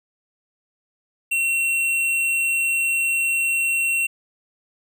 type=tone with tanh clipping; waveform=sine; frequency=2725 Hz; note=F7; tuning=43 cents flat; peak=-20 dBFS; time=1.31-4.07 s; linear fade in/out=10 ms; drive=15 dB; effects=none